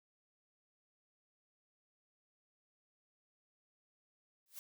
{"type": "noise with exponential growth", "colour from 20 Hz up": "blue", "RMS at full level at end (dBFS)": -44, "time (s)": [4.46, 4.59], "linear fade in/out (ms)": 1, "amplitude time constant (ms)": 28, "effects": []}